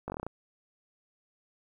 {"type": "slowing click train", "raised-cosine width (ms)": 1, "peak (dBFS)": -22, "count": 8, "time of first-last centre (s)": [0.08, 0.266], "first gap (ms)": 19, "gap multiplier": 1.11, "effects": ["10-bit"]}